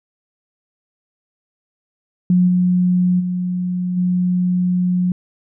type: tone with level steps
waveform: sine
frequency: 180.2 Hz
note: F#3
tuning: 45 cents flat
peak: -10 / -12 / -18 / -14 dBFS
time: 2.3-5.12 s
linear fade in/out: 2 ms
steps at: 2.47 / 3.19 / 3.96 s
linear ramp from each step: 20 ms
effects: none